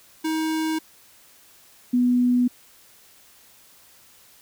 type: tone pair in turn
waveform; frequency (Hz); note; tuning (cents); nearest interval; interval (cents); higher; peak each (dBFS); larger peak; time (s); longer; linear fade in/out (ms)
square / sine; 316.9 / 246.5; D#4 / B3; +32 / -3; major third; 435; first; -23 / -16; second; 0.24-0.79 / 1.93-2.48; neither; 10
effects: white hiss -53 dBFS RMS until 4.41 s